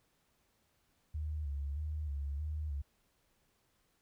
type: tone with vibrato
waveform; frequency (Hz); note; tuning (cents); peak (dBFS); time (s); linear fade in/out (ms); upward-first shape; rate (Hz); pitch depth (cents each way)
sine; 73.42; D2; 0; -35; 1.14-2.82; 10; square; 1.6; 69
effects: pink hiss -75 dBFS RMS until 4.01 s